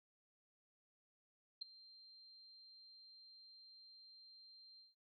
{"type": "tone with ADSR envelope", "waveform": "sine", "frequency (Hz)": 4161, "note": "C8", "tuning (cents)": -10, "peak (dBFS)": -39, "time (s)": [1.61, 4.95], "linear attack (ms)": 11, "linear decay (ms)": 8, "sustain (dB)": -20, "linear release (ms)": 160, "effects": []}